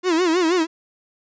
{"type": "tone with vibrato", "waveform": "45% pulse", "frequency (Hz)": 343.3, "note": "F4", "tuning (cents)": -30, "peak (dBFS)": -16, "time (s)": [0.03, 0.67], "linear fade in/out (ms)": 50, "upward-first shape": "sine", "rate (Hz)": 6.3, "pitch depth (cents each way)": 140, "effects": ["resampled to 16000 Hz"]}